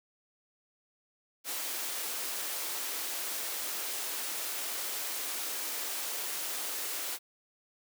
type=high-pass noise; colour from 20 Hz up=white; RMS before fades=-36 dBFS; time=1.44-7.19 s; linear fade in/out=50 ms; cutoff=290 Hz; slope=24 dB/octave; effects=none